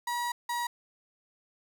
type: tone pair in turn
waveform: 35% pulse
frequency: 961 / 957.2 Hz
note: B5 / A#5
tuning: -48 / +46 cents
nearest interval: unison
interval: 6 cents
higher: first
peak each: -28 dBFS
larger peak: neither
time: 0.07-0.32 / 0.49-0.67 s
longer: first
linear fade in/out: 5 ms
effects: none